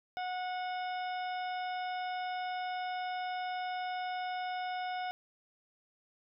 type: harmonic tone with a mistuned harmonic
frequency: 732 Hz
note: F#5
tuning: 19 cents flat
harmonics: 1 / 2 / 3 / 4 / 5 / 7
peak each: -35 / -44 / -47 / -51 / -51 / -54 dBFS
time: 0.17-5.11 s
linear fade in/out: 0 ms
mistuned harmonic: 5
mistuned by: -21 cents
effects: none